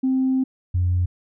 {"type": "tone pair in turn", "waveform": "sine", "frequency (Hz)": [261.6, 89.39], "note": ["C4", "F2"], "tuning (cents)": [0, 41], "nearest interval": "octave + perfect fifth", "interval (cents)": 1859, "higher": "first", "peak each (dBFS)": -16, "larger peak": "neither", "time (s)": [[0.03, 0.44], [0.74, 1.06]], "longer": "first", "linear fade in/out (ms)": 10, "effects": ["tanh soft clip ceiling -13 dBFS"]}